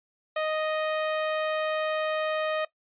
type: tone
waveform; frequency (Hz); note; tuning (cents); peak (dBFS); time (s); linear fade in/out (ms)
sawtooth; 622.3; D#5; 0; -22; 0.36-2.65; 5
effects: noise-tail reverb RT60 0.1 s tail -18 dB re dry + resampled to 8000 Hz